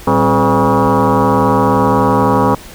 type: tone with frequency modulation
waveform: sine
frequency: 349.2 Hz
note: F4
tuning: in tune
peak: -8 dBFS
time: 0.07-2.55 s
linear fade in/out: 5 ms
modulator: 154 Hz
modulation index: 5.3
effects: added 50 Hz sine -40 dBFS peak until 2.74 s + pink hiss -35 dBFS RMS until 2.74 s